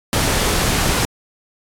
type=noise; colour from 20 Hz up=pink; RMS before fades=-17 dBFS; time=0.13-1.05 s; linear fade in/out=0 ms; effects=low-pass 12000 Hz 12 dB/octave + AAC 64 kbps